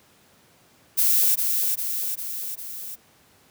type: noise with echo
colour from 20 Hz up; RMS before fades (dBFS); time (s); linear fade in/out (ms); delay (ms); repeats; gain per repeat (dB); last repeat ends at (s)
violet; -19; 0.97-1.36; 20; 400; 4; -4; 2.96
effects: pink hiss -57 dBFS RMS until 3.5 s + high-pass 100 Hz 12 dB/octave